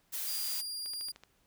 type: noise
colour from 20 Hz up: blue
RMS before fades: -37 dBFS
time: 0.12-0.62 s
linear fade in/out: 20 ms
type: tone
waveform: sawtooth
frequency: 4806 Hz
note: D8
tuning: 39 cents sharp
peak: -34 dBFS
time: 0.27-1.12 s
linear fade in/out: 10 ms
type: click train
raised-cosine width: 0.2 ms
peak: -33 dBFS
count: 6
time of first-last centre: 0.86-1.236 s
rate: 13.3 Hz
effects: pink hiss -71 dBFS RMS until 1.46 s